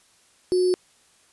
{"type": "tone with sample-and-hold", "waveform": "sine", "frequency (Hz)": 364.9, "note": "F#4", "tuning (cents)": -24, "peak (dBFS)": -17, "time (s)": [0.52, 0.74], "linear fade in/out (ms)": 0, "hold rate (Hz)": 4900, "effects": ["white hiss -59 dBFS RMS until 1.32 s", "resampled to 24000 Hz"]}